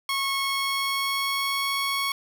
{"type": "tone with pitch glide", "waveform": "15% pulse", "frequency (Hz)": [1095, 1106.4], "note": ["C#6", "C#6"], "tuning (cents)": [-22, -4], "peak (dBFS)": -18, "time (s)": [0.09, 2.12], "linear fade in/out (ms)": 2, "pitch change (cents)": 18, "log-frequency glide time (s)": [0.37, 1.75], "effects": []}